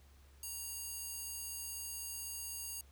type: tone with high-pass filter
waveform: square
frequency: 938 Hz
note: A#5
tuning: 11 cents sharp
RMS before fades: -44 dBFS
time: 0.43-2.81 s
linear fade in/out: 2 ms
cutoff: 7700 Hz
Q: 0.99
effects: added 69 Hz sine -59 dBFS peak until 2.91 s + pink hiss -68 dBFS RMS until 2.91 s